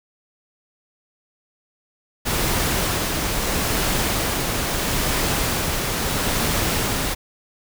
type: noise with tremolo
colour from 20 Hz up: pink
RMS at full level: -21 dBFS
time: 2.25-7.15 s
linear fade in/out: 20 ms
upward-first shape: sine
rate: 0.76 Hz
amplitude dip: 25%
effects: none